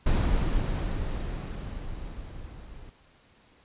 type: noise with level ramp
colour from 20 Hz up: brown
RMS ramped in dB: -22 to -45 dBFS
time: 0.06-2.9 s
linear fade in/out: 5 ms
effects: pink hiss -60 dBFS RMS until 3.64 s + resampled to 8000 Hz